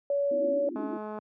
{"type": "tone", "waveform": "sine", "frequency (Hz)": 566, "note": "C#5", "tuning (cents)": 36, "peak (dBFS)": -24, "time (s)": [0.1, 0.69], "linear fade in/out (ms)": 2}
{"type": "band-pass noise", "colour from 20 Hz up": "white", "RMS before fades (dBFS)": -35, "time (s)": [0.31, 0.97], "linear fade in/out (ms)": 2, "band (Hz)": [250, 350], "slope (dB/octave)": 96}
{"type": "click train", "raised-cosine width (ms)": 1, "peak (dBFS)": -25, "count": 92, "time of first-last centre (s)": [0.76, 1.187], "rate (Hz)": 213}
{"effects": ["high-pass 150 Hz 12 dB/octave"]}